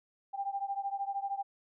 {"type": "beating tone pair", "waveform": "sine", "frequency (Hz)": [789, 802], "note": ["G5", "G5"], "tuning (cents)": [11, 39], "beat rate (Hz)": 13, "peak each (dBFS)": [-35, -37], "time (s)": [0.33, 1.43], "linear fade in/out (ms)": 20, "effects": []}